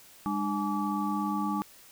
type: tone cluster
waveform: sine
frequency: 203.2 / 300.2 / 845 / 1153 Hz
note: G#3 / D4 / G#5 / D6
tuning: -38 / +38 / +30 / -32 cents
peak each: -31 / -33 / -34 / -34 dBFS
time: 0.26-1.62 s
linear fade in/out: 0 ms
effects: white hiss -54 dBFS RMS until 1.91 s